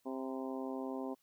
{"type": "harmonic tone with a mistuned harmonic", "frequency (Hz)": 132, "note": "C3", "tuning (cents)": 16, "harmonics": [2, 3, 4, 5, 6, 7, 8], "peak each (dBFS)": [-40, -44, -46, -48, -50, -51, -52], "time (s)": [0.05, 1.15], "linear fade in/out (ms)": 20, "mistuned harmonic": 8, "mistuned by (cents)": -49, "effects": ["white hiss -75 dBFS RMS until 1.22 s"]}